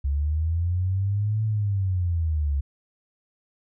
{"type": "linear two-way sweep", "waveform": "sine", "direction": "up then down", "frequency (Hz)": [68.2, 110, 68.2], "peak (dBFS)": -21, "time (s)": [0.04, 2.61], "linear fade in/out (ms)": 10, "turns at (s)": 1.44, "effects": []}